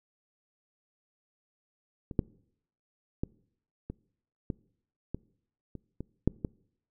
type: clicks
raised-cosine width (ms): 3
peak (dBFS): -26 / -11 / -17 / -24 / -19 / -20 / -28 / -24 / -10 / -18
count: 10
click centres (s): 2.112 / 2.192 / 3.235 / 3.9 / 4.502 / 5.146 / 5.753 / 6.006 / 6.276 / 6.448
effects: noise-tail reverb RT60 0.7 s tail -24 dB re dry